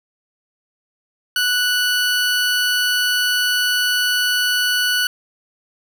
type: tone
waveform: 20% pulse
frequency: 1480 Hz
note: F#6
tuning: in tune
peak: -11 dBFS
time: 1.36-5.07 s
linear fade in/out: 2 ms
effects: none